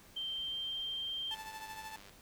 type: tone with pitch glide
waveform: sine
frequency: 3136 to 3161 Hz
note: G7 to G7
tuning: 0 to +14 cents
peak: -36 dBFS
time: 0.16-1.35 s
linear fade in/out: 10 ms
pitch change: +14 cents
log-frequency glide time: 0.32-0.78 s
type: tone with tremolo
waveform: sawtooth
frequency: 877 Hz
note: A5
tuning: 6 cents flat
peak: -38 dBFS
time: 1.31-1.96 s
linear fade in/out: 0 ms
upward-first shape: triangle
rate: 13 Hz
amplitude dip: 60%
type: click train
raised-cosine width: 0.2 ms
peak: -37 dBFS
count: 76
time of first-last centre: 1.34-2.095 s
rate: 99.4 Hz
effects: pink hiss -59 dBFS RMS until 2.21 s